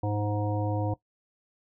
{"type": "harmonic tone", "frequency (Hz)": 104.2, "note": "G#2", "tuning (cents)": 6, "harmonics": [1, 3, 5, 7, 9], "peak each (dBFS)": [-28, -33, -35, -36, -38], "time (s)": [0.03, 0.94], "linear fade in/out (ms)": 5, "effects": ["noise-tail reverb RT60 0.1 s tail -17 dB re dry"]}